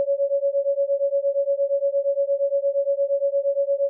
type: beating tone pair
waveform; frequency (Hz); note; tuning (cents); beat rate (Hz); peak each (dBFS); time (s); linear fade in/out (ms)
sine; 554.4 / 563; C#5 / C#5; 0 / +27; 8.6; -22; 0-3.89; 0
effects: none